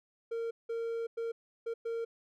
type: tone bursts at uneven times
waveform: triangle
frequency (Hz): 460.3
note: A#4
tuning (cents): -22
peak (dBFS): -31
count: 5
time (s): 0.31-0.51 / 0.69-1.07 / 1.17-1.32 / 1.66-1.74 / 1.85-2.05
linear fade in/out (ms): 10
effects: none